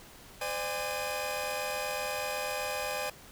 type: tone cluster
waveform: sawtooth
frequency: 515 / 595 / 815 / 2493 Hz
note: C5 / D5 / G#5 / D#7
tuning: -28 / +22 / -33 / +3 cents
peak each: -34 / -33 / -34 / -36 dBFS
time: 0.41-3.1 s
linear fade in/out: 5 ms
effects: pink hiss -52 dBFS RMS until 3.31 s